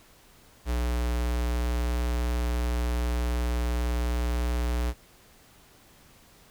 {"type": "tone with notch filter", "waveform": "square", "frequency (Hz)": 60.2, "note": "B1", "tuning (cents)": -44, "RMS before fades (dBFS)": -27, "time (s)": [0.65, 4.94], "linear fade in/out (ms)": 50, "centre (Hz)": 150, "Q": 1.7, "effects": ["pink hiss -56 dBFS RMS until 6.5 s"]}